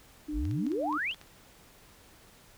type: tone with tremolo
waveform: sine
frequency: 300.8 Hz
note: D4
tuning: 42 cents sharp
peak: -32 dBFS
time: 0.28-0.98 s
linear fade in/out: 10 ms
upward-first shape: sine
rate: 3.5 Hz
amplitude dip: 30%
type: exponential sweep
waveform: sine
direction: up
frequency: 39.78 to 3520 Hz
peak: -29 dBFS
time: 0.32-1.15 s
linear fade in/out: 50 ms
type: clicks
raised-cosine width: 0.2 ms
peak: -31 dBFS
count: 8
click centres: 0.453 / 0.512 / 0.666 / 0.718 / 0.927 / 1.113 / 1.145 / 1.214 s
effects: pink hiss -57 dBFS RMS until 2.57 s